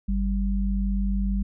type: tone pair together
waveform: sine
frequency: 49 / 196 Hz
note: G1 / G3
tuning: 0 / 0 cents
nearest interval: 2 octaves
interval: 2400 cents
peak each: -23 / -26 dBFS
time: 0.08-1.43 s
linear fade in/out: 10 ms
effects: none